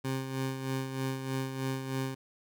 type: tone with tremolo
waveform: 20% pulse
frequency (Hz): 132.8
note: C3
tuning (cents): +26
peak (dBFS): -25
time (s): 0.04-2.15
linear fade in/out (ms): 10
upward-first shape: sine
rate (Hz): 3.2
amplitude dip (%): 55
effects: none